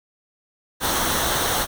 pink noise with comb filter, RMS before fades -22 dBFS, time 0.8-1.67 s, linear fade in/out 50 ms, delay 0.41 ms, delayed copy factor -0.55, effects none

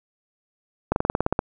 slowing click train, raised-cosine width 1 ms, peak -6 dBFS, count 10, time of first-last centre 0.92-1.391 s, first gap 41 ms, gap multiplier 1.06, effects none

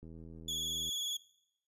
click train, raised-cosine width 3 ms, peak -39 dBFS, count 71, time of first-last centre 0.03-0.891 s, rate 81.3 Hz
30% pulse tone with vibrato, 3378 Hz, G#7, 29 cents sharp, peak -32 dBFS, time 0.48-1.17 s, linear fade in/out 5 ms, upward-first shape sine, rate 20 Hz, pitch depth 55 cents each way
effects noise-tail reverb RT60 0.8 s tail -21 dB re dry + resampled to 32000 Hz

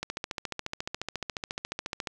click train, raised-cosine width 0.2 ms, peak -15 dBFS, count 30, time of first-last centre 0.03-2.072 s, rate 14.2 Hz, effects none

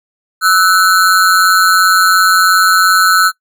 square ring-modulated tone, 1401 Hz, F6, 5 cents sharp, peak -4 dBFS, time 0.41-3.32 s, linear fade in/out 50 ms, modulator 91.4 Hz, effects noise-tail reverb RT60 0.1 s tail -21 dB re dry

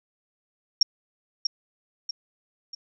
sine tone with echo, 5550 Hz, F8, 12 cents flat, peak -13 dBFS, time 0.81-0.83 s, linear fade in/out 5 ms, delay 640 ms, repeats 3, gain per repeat -7 dB, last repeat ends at 2.75 s, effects none

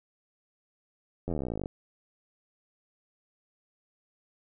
slowing click train, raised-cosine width 2 ms, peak -20 dBFS, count 25, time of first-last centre 1.28-1.659 s, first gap 11 ms, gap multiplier 1.03, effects none

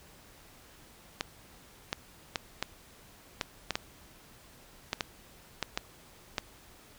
clicks, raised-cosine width 0.2 ms, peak -12 dBFS, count 12, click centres 1.209 / 1.929 / 2.358 / 2.626 / 3.412 / 3.707 / 3.755 / 4.931 / 5.008 / 5.627 / 5.775 / 6.382 s, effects pink hiss -56 dBFS RMS until 6.98 s

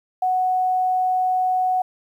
sine tone, 740 Hz, F#5, in tune, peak -17 dBFS, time 0.22-1.82 s, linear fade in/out 5 ms, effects 9-bit

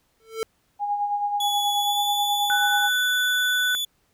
square tone with exponential growth, 446.2 Hz, A4, 24 cents sharp, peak -22 dBFS, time 0.2-0.43 s, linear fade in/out 0 ms, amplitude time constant 48 ms
sine tone with tremolo, 820 Hz, G#5, 22 cents flat, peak -20 dBFS, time 0.79-2.9 s, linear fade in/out 50 ms, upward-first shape sine, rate 9.3 Hz, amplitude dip 50%
40% pulse tone with pitch glide, 3403 to 3460 Hz, G#7 to A7, +41 to -30 cents, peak -23 dBFS, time 1.4-3.85 s, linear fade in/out 5 ms, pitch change +29 cents, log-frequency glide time 1.79-2.01 s
sine tone, 1492 Hz, F#6, 14 cents sharp, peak -21 dBFS, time 2.5-3.75 s, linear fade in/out 0 ms
effects pink hiss -67 dBFS RMS until 4.13 s

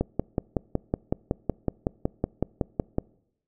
click train, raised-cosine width 2 ms, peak -10 dBFS, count 17, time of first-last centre 0.01-2.984 s, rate 5.38 Hz, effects noise-tail reverb RT60 0.8 s tail -25 dB re dry

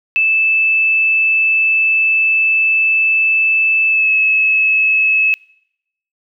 sine tone with pitch glide, 2630 to 2591 Hz, E7 to E7, -5 to -30 cents, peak -10 dBFS, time 0.16-5.34 s, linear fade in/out 0 ms, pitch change -25 cents, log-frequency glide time 3.88-4.1 s, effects noise-tail reverb RT60 0.8 s tail -24 dB re dry

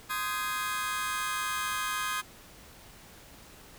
sawtooth chord, Ab major seventh, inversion first, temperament just, 1038.3 / 1245.9 / 1557.4 / 1661.2 Hz, C6 / Eb6 / G6 / Ab6, -14 / +2 / -12 / 0 cents, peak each -32 / -30 / -35 / -33 dBFS, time 0.09-2.22 s, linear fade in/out 20 ms, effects pink hiss -52 dBFS RMS until 3.78 s

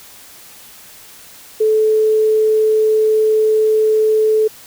sine tone, 434.2 Hz, A4, 23 cents flat, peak -10 dBFS, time 1.6-4.48 s, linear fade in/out 10 ms, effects white hiss -40 dBFS RMS until 4.66 s

